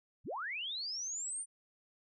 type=linear sweep; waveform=sine; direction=up; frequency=37.26 to 9190 Hz; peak=-37 dBFS; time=0.24-1.46 s; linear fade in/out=50 ms; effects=none